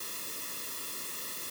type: noise with comb filter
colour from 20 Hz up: white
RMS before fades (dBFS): -39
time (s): 0-1.5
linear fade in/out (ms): 5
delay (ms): 1.3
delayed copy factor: -0.95
effects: none